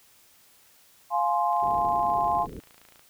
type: chord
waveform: sine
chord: F minor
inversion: none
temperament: equal with one note detuned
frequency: 698.5 / 839.3 / 1046.5 Hz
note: F5 / Ab5 / C6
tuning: 0 / +18 / 0 cents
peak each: -26 dBFS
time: 1.1-2.47 s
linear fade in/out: 50 ms
type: click train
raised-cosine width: 0.3 ms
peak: -36 dBFS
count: 42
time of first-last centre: 1.53-2.994 s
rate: 28 Hz
type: low-pass noise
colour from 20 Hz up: white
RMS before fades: -40 dBFS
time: 1.62-2.6 s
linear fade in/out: 2 ms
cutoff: 460 Hz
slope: 48 dB/octave
effects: white hiss -58 dBFS RMS until 3.09 s